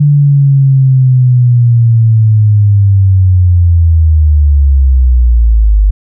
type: linear sweep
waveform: sine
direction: down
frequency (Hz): 146.83 to 49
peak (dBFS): -3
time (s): 0-5.91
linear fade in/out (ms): 10
effects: none